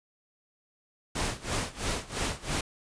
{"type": "noise with tremolo", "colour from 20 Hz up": "pink", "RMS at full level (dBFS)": -29, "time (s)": [1.15, 2.61], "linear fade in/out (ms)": 5, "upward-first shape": "sine", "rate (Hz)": 3, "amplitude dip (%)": 90, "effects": ["resampled to 22050 Hz"]}